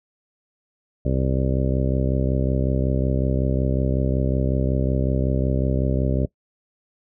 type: harmonic tone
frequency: 65.41 Hz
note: C2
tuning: in tune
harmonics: 1 / 2 / 3 / 4 / 5 / 6 / 7 / 8 / 9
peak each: -23 / -23 / -28 / -28 / -33 / -31 / -34 / -34 / -31 dBFS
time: 1.05-6.26 s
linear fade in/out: 5 ms
effects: noise-tail reverb RT60 0.1 s tail -20 dB re dry